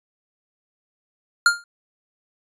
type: tone with exponential decay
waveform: square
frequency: 1405 Hz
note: F6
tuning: 10 cents sharp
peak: -9 dBFS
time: 1.46-1.64 s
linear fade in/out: 2 ms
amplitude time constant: 37 ms
effects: resampled to 22050 Hz